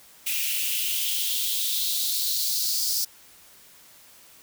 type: noise with high-pass filter sweep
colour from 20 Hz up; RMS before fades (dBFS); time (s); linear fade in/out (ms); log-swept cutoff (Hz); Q
blue; -26; 0.26-3.05; 10; 2500 to 5000; 4.4
effects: white hiss -52 dBFS RMS until 4.42 s